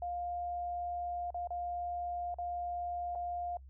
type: tone with dropouts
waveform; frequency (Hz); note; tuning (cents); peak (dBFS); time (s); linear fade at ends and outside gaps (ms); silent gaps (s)
sine; 704; F5; +14; -35; 0.02-3.57; 2; 1.305-1.344 / 1.473-1.505 / 2.343-2.385 / 3.151-3.156
effects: noise-tail reverb RT60 0.1 s tail -26 dB re dry + added 66 Hz sine -50 dBFS peak until 3.69 s